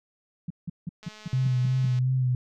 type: tone bursts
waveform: sine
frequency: 169.9 Hz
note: F3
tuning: 47 cents flat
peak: -28 dBFS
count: 8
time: 0.48-1.862 s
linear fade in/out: 5 ms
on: 24 ms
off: 170 ms
type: click train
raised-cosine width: 0.2 ms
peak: -30 dBFS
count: 206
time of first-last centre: 1.03-1.988 s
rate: 214 Hz
type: tone with vibrato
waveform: sine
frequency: 128 Hz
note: C3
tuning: 38 cents flat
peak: -21 dBFS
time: 1.33-2.35 s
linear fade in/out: 2 ms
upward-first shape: sine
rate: 2.8 Hz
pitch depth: 35 cents each way
effects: none